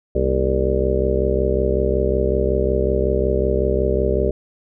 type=harmonic tone with a mistuned harmonic; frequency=65.41 Hz; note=C2; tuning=in tune; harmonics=1 / 2 / 3 / 4 / 5 / 6 / 7 / 8 / 9; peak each=-21 / -28 / -28 / -31 / -29 / -21 / -23 / -31 / -24 dBFS; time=0.15-4.31 s; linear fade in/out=5 ms; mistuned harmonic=4; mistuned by=-150 cents; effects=none